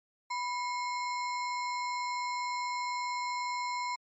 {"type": "tone with sample-and-hold", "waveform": "sine", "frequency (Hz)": 987.8, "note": "B5", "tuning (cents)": 0, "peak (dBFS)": -31, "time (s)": [0.3, 3.96], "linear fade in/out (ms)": 10, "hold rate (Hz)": 3150, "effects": ["MP3 32 kbps"]}